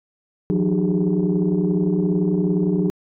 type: tone cluster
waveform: sine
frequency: 163.9 / 181.3 / 301.7 / 381 / 412.4 Hz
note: E3 / F#3 / D4 / G4 / G#4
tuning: -10 / -35 / +47 / -49 / -12 cents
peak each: -25 / -18 / -23 / -26 / -25 dBFS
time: 0.5-2.9 s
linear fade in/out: 0 ms
effects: tanh soft clip ceiling -10 dBFS